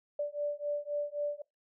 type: beating tone pair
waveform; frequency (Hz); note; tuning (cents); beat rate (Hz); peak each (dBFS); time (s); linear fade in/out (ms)
sine; 583 / 586.8; D5 / D5; -13 / -2; 3.8; -35 / -35; 0.19-1.42; 5
effects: noise-tail reverb RT60 0.2 s tail -24 dB re dry